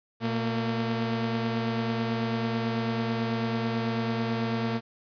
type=tone pair together; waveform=sawtooth; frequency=118.4 / 227.7 Hz; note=A#2 / A#3; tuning=+27 / -40 cents; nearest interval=major seventh; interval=1133 cents; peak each=-27 / -24 dBFS; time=0.2-4.81 s; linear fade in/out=50 ms; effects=resampled to 11025 Hz + 10-bit